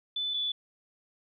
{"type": "tone pair in turn", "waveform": "sine", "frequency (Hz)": [3500, 3464], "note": ["A7", "A7"], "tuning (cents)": [-10, -28], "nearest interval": "unison", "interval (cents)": 18, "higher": "first", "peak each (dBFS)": [-29, -28], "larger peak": "second", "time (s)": [[0.16, 0.34], [0.34, 0.52]], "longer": "neither", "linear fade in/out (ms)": 5, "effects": []}